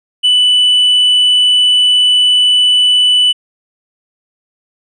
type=tone with tanh clipping; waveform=sine; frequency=2981 Hz; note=F#7; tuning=12 cents sharp; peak=-7 dBFS; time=0.23-3.33 s; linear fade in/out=20 ms; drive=2 dB; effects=resampled to 22050 Hz